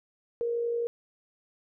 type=tone with amplitude modulation; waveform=sine; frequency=470 Hz; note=A#4; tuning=14 cents sharp; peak=-25 dBFS; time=0.41-0.87 s; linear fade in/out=0 ms; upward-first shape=sine; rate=51.5 Hz; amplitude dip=35%; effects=none